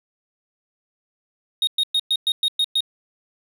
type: tone bursts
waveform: triangle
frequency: 3729 Hz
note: A#7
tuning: in tune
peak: -15 dBFS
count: 8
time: 1.62-2.806 s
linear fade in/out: 2 ms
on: 52 ms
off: 110 ms
effects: none